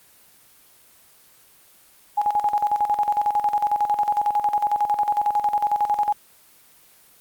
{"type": "tone with tremolo", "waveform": "sine", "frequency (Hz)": 830.6, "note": "G#5", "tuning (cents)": 0, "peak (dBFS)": -16, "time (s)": [2.17, 6.13], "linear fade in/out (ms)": 10, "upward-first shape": "square", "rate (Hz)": 11, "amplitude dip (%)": 70, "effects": ["white hiss -53 dBFS RMS until 7.2 s", "Opus 24 kbps"]}